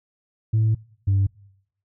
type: tone pair in turn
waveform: sine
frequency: 110 / 98 Hz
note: A2 / G2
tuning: 0 / 0 cents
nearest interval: major second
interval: 200 cents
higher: first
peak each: -14 dBFS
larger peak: neither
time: 0.53-0.75 / 1.07-1.27 s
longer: first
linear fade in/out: 10 ms
effects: noise-tail reverb RT60 0.8 s tail -26 dB re dry + tanh soft clip ceiling -14 dBFS